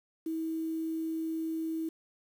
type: tone with quantisation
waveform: sine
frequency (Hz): 322.6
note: E4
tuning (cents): -37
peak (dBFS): -31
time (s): 0.26-1.89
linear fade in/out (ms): 5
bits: 9
effects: none